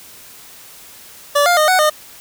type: tone with pitch steps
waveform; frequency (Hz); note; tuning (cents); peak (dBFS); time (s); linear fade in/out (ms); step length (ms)
25% pulse; 578 / 703 / 614 / 742 / 610; D5 / F5 / D#5 / F#5 / D#5; -28 / +11 / -23 / +5 / -34; -7; 1.35-1.9; 10; 110
effects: white hiss -40 dBFS RMS until 2.2 s